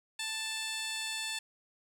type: tone with band-pass filter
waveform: 15% pulse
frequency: 882 Hz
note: A5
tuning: 4 cents sharp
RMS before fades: -37 dBFS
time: 0.19-1.39 s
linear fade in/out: 5 ms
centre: 5700 Hz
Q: 1.1
effects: 10-bit